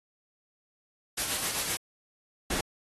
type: noise with tremolo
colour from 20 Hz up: white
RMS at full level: -29 dBFS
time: 1.17-1.77 s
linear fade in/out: 10 ms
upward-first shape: sine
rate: 7.7 Hz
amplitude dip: 40%
type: noise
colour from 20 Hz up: pink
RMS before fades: -30 dBFS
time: 2.5-2.61 s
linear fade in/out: 5 ms
effects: AAC 32 kbps